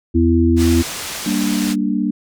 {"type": "harmonic tone", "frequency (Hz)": 83.6, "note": "E2", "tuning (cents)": 25, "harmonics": [1, 3, 4], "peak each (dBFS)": [-15, -15, -15], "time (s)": [0.14, 0.83], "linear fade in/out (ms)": 20}
{"type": "low-pass noise", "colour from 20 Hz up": "white", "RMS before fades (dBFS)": -27, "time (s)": [0.56, 1.76], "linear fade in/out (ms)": 50, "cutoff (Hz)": 8100, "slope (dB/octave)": 12}
{"type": "chord", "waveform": "sine", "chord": "G minor", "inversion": "none", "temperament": "equal", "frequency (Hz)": [196, 233.1, 293.7], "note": ["G3", "Bb3", "D4"], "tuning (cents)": [0, 0, 0], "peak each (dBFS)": -20, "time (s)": [1.26, 2.11], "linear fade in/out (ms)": 5}
{"effects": []}